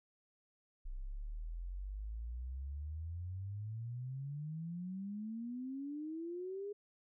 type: exponential sweep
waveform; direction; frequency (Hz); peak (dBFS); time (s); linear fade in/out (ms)
sine; up; 30.87 to 415.3; -40; 0.85-6.73; 10
effects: none